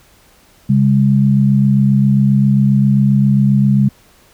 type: tone pair together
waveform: sine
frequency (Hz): 135.5 / 203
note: C#3 / G#3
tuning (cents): -39 / -39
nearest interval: perfect fifth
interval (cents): 700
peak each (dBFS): -11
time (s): 0.69-3.89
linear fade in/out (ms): 10
effects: pink hiss -49 dBFS RMS until 4.33 s